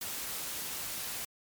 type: noise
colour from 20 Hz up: white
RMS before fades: -38 dBFS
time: 0.01-1.25 s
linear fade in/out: 5 ms
effects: MP3 96 kbps